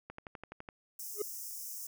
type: click train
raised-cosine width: 0.5 ms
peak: -29 dBFS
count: 8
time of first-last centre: 0.1-0.688 s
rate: 11.9 Hz
type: high-pass noise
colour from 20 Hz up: white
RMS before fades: -43 dBFS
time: 0.99-1.87 s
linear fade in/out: 5 ms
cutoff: 5200 Hz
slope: 96 dB/octave
type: tone with exponential growth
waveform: triangle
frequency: 415.3 Hz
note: G#4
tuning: in tune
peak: -26 dBFS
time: 1.14-1.22 s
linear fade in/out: 5 ms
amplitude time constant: 16 ms
effects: none